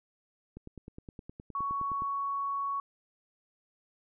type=click train; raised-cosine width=3 ms; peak=-31 dBFS; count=15; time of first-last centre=0.57-2.021 s; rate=9.65 Hz
type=tone; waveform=sine; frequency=1115 Hz; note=C#6; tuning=10 cents sharp; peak=-30 dBFS; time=1.55-2.8 s; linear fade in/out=2 ms
effects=none